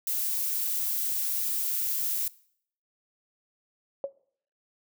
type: noise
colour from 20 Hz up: violet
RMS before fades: -29 dBFS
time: 0.07-2.28 s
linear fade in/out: 2 ms
type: tone with exponential decay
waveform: sine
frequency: 553 Hz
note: C#5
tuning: 4 cents flat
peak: -23 dBFS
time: 4.04-4.12 s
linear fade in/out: 1 ms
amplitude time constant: 16 ms
effects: noise-tail reverb RT60 0.6 s tail -21 dB re dry